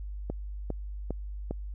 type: click train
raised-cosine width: 2 ms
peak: -19 dBFS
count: 4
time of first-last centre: 0.3-1.51 s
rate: 2.48 Hz
effects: added 50 Hz sine -35 dBFS peak until 1.74 s